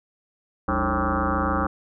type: tone with frequency modulation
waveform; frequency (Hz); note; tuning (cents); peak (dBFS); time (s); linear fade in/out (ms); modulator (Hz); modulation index
sine; 540; C#5; -45; -20; 0.68-1.67; 5; 123; 6.9
effects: none